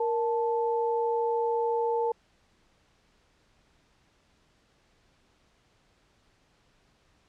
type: tone pair together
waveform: sine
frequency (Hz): 466.7 / 877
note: A#4 / A5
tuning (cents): +2 / -6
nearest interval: major seventh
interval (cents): 1092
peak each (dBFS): -26 / -29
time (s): 0-2.12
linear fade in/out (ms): 5
effects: pink hiss -66 dBFS RMS until 7.28 s + low-pass 6000 Hz 12 dB/octave